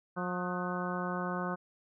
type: harmonic tone with a mistuned harmonic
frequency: 179.1 Hz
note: F3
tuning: 44 cents sharp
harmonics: 1 / 2 / 3 / 4 / 5 / 6 / 7 / 8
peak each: -36 / -41 / -41 / -42 / -44 / -41 / -41 / -42 dBFS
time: 0.16-1.56 s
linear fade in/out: 20 ms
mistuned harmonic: 8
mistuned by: +76 cents
effects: none